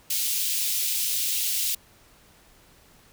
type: high-pass noise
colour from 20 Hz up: white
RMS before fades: -26 dBFS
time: 0.1-1.75 s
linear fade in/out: 5 ms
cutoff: 2700 Hz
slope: 24 dB/octave
effects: pink hiss -56 dBFS RMS until 3.12 s